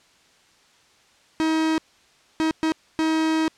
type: tone bursts at uneven times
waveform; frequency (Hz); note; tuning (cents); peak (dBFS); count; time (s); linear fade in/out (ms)
45% pulse; 318.1; D#4; +38; -19; 4; 1.4-1.78 / 2.4-2.51 / 2.63-2.72 / 2.99-3.48; 0
effects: white hiss -57 dBFS RMS until 3.57 s + low-pass 6000 Hz 12 dB/octave